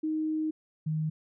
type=tone pair in turn; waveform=sine; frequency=312.1 / 156.05 Hz; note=D#4 / D#3; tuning=+5 / +5 cents; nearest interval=octave; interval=1200 cents; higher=first; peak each=-27 dBFS; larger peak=neither; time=0.03-0.51 / 0.86-1.1 s; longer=first; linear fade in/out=10 ms; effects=none